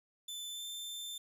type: tone with pitch glide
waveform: sawtooth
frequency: 3520 to 3559 Hz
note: A7 to A7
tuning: 0 to +19 cents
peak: -38 dBFS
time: 0.28-1.18 s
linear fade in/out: 5 ms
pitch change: +19 cents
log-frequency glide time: 0.5-0.65 s
effects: 11-bit